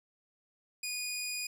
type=tone; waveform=15% pulse; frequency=2463 Hz; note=D#7; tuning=18 cents flat; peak=-28 dBFS; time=0.83-1.47 s; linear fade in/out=5 ms; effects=none